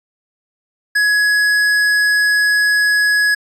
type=tone with tanh clipping; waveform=sine; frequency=1679 Hz; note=G#6; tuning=18 cents sharp; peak=-13 dBFS; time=0.95-3.35 s; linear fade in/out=10 ms; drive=13 dB; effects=resampled to 32000 Hz